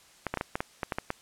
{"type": "clicks", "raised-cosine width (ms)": 0.5, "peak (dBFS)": -14, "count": 10, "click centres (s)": [0.267, 0.34, 0.373, 0.411, 0.555, 0.605, 0.832, 0.922, 0.985, 1.104], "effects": ["white hiss -57 dBFS RMS until 1.21 s", "low-pass 9000 Hz 12 dB/octave"]}